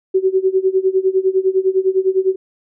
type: tone with tremolo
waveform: sine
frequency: 378.9 Hz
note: F#4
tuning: 41 cents sharp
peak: -9 dBFS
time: 0.14-2.36 s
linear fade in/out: 10 ms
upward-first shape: sine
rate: 9.9 Hz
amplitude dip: 90%
effects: none